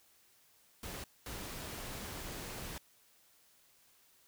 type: noise bursts at uneven times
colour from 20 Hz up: pink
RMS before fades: -44 dBFS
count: 2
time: 0.83-1.04 / 1.26-2.78 s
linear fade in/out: 2 ms
effects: white hiss -67 dBFS RMS until 4.27 s